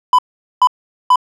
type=tone bursts; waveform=triangle; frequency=1000 Hz; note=B5; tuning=21 cents sharp; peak=-4 dBFS; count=3; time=0.13-1.158 s; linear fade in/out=2 ms; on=56 ms; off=430 ms; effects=none